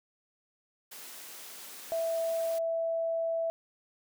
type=high-pass noise; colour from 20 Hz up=white; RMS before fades=-46 dBFS; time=0.91-2.59 s; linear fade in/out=10 ms; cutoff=230 Hz; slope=12 dB/octave
type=tone; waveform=sine; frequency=660 Hz; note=E5; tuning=2 cents sharp; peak=-28 dBFS; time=1.92-3.5 s; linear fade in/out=0 ms
effects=none